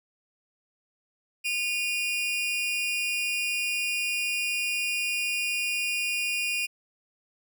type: tone pair together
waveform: 40% pulse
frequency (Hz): 2453 / 2773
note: D#7 / F7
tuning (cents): -25 / -13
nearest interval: major second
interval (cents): 212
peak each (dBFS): -27 / -30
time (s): 1.44-6.67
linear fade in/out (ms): 20
effects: none